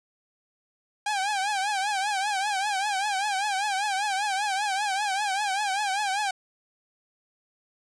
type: tone with vibrato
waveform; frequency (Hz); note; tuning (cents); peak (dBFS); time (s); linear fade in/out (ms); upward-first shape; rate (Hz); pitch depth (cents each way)
sawtooth; 802; G5; +39; -21; 1.06-6.31; 5; triangle; 5.1; 130
effects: resampled to 22050 Hz + 9-bit